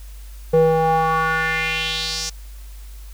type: tone with band-pass filter sweep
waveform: square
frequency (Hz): 160.9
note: E3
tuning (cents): -42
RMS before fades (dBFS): -19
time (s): 0.53-2.3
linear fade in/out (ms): 10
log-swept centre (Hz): 450 to 6000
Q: 3.2
effects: added 50 Hz sine -34 dBFS peak until 3.13 s + white hiss -49 dBFS RMS until 3.13 s